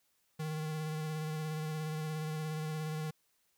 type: tone with vibrato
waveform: square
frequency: 155.56 Hz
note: D#3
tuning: in tune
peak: -36 dBFS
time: 0.39-3.11 s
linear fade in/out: 10 ms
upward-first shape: sine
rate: 17 Hz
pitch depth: 24 cents each way
effects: white hiss -75 dBFS RMS until 3.57 s